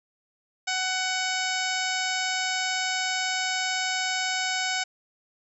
harmonic tone, 747 Hz, F#5, 16 cents sharp, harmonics 1 / 2 / 3 / 4 / 5 / 6 / 7 / 8 / 9 / 10, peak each -32 / -31 / -32 / -35 / -36 / -38 / -34 / -39 / -39 / -38 dBFS, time 0.67-4.84 s, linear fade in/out 10 ms, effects none

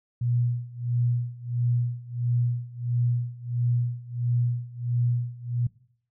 sine tone with tremolo, 120.8 Hz, B2, 38 cents flat, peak -20 dBFS, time 0.21-5.67 s, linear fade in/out 5 ms, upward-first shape sine, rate 1.5 Hz, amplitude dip 90%, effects noise-tail reverb RT60 0.6 s tail -21 dB re dry

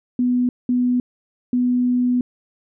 sine tone bursts at uneven times, 247.5 Hz, B3, 4 cents sharp, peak -15 dBFS, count 3, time 0.19-0.49 / 0.69-1 / 1.53-2.21 s, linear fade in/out 2 ms, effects none

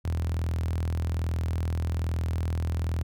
sawtooth tone with high-pass filter, 41.2 Hz, E1, in tune, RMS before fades -28 dBFS, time 0.04-3.03 s, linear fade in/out 10 ms, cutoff 89 Hz, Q 8.2, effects none

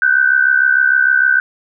sine tone pair together, 1485.4 / 1552 Hz, F#6 / G6, +6 / -18 cents, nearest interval minor second, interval 76 cents, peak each -12 dBFS, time 0.02-1.4 s, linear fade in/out 2 ms, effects none

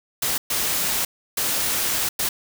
white noise bursts at uneven times, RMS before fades -23 dBFS, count 4, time 0.22-0.38 / 0.5-1.05 / 1.37-2.09 / 2.19-2.29 s, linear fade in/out 5 ms, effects none

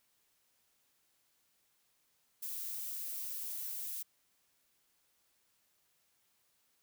violet noise, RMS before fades -41 dBFS, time 2.42-4.03 s, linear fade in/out 10 ms, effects white hiss -75 dBFS RMS until 6.82 s

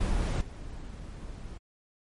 brown noise with level steps, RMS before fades -27 / -41 dBFS, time 0-1.58 s, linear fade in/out 10 ms, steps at 0.41 s, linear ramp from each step 2 ms, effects MP3 48 kbps

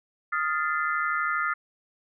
sine chord, F dominant seventh, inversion third, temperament equal with one note detuned, 1244.5 / 1396.9 / 1760 / 2052 Hz, Eb6 / F6 / A6 / C7, 0 / 0 / 0 / -34 cents, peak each -28 / -28 / -32 / -34 dBFS, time 0.32-1.54 s, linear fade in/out 10 ms, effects none

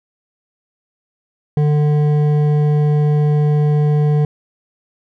sine tone with hard clipping, 148.8 Hz, D3, 23 cents sharp, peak -13 dBFS, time 1.57-4.25 s, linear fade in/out 2 ms, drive 9 dB, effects none

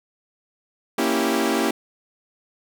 sawtooth chord, A# diminished seventh, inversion none, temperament equal, 233.1 / 277.2 / 329.6 / 392 Hz, A#3 / C#4 / E4 / G4, 0 / 0 / 0 / 0 cents, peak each -21 dBFS, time 0.98-1.71 s, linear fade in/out 5 ms, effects none

